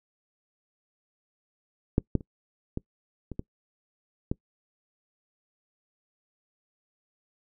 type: clicks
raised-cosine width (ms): 3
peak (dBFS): -8 / -10 / -30 / -17 / -23 / -18 / -14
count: 7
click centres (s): 1.981 / 2.153 / 2.208 / 2.774 / 3.317 / 3.394 / 4.315
effects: noise-tail reverb RT60 0.1 s tail -24 dB re dry